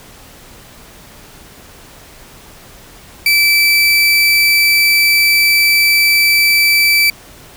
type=tone; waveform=30% pulse; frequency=2320 Hz; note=D7; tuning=22 cents flat; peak=-6 dBFS; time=3.26-7.1 s; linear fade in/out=2 ms; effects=pink hiss -39 dBFS RMS until 7.56 s